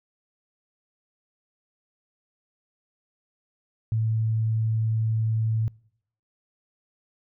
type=tone; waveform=sine; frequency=111.1 Hz; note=A2; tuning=17 cents sharp; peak=-21 dBFS; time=3.92-5.68 s; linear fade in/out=0 ms; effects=noise-tail reverb RT60 0.7 s tail -26 dB re dry